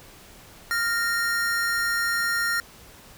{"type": "tone pair together", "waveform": "square", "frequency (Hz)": [1396.9, 1849], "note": ["F6", "A#6"], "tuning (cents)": [0, -15], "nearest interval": "perfect fourth", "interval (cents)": 485, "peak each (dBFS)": -26, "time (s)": [0.71, 2.6], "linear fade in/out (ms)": 0, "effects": ["pink hiss -48 dBFS RMS until 3.17 s"]}